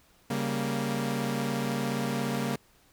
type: chord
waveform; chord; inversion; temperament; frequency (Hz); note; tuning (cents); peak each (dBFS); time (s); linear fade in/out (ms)
sawtooth; G diminished; second; equal; 138.59 / 196 / 233.1; Db3 / G3 / Bb3; 0 / 0 / 0; -29 / -30 / -27; 0.3-2.56; 5
effects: pink hiss -62 dBFS RMS until 2.92 s